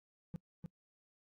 triangle tone with echo, 170.1 Hz, F3, 45 cents flat, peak -36 dBFS, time 0.34-0.36 s, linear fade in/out 0 ms, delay 300 ms, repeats 1, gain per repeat -3 dB, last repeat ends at 0.66 s, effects noise-tail reverb RT60 0.1 s tail -23 dB re dry + AAC 48 kbps

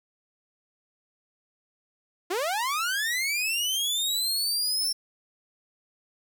sawtooth linear sweep, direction up, 329.6 to 5430 Hz, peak -22 dBFS, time 2.3-4.93 s, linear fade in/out 10 ms, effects none

